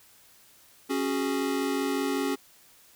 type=chord; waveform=square; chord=C# suspended fourth; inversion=none; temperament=equal with one note detuned; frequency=275.3 / 370 / 415.3 Hz; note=C#4 / F#4 / G#4; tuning=-12 / 0 / 0 cents; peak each=-29 / -33 / -33 dBFS; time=0.89-2.36 s; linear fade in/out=20 ms; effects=white hiss -57 dBFS RMS until 2.95 s